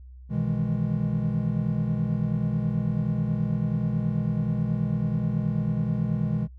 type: chord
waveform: triangle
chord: E major seventh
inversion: second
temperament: equal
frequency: 123.47 / 155.56 / 164.81 / 207.7 Hz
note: B2 / D#3 / E3 / G#3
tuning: 0 / 0 / 0 / 0 cents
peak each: -27 dBFS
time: 0.29-6.48 s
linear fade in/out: 50 ms
effects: noise-tail reverb RT60 0.1 s tail -21 dB re dry + added 63 Hz sine -42 dBFS peak until 6.58 s